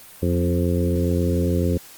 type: harmonic tone with a mistuned harmonic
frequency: 87.2 Hz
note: F2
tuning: 2 cents flat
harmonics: 1 / 2 / 3 / 4 / 5 / 6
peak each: -21 / -24 / -26 / -27 / -28 / -29 dBFS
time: 0.22-1.78 s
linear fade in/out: 10 ms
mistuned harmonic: 2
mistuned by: +21 cents
effects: white hiss -44 dBFS RMS until 1.97 s + Opus 32 kbps